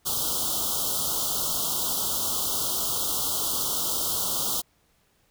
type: band-stop noise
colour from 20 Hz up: white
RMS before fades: -27 dBFS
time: 0.05-4.62 s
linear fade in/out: 20 ms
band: 1400 to 3000 Hz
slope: 96 dB/octave
effects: pink hiss -66 dBFS RMS until 5.3 s